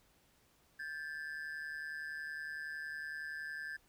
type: ring-modulated tone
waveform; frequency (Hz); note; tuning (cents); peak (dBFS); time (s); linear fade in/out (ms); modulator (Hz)
triangle; 1661.2; G#6; 0; -36; 0.79-3.77; 10; 75.4
effects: pink hiss -70 dBFS RMS until 3.88 s